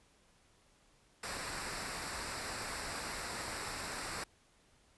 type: noise with comb filter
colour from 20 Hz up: pink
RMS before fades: -41 dBFS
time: 1.23-4.24 s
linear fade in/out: 5 ms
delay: 0.31 ms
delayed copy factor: -0.6
effects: pink hiss -68 dBFS RMS until 4.97 s + resampled to 24000 Hz